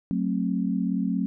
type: chord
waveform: sine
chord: F# diminished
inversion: none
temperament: just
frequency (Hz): 185 / 222 / 266.4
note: F#3 / A3 / C4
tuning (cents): 0 / +16 / +31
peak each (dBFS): -26 / -28 / -28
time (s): 0.11-1.26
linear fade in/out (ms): 0
effects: none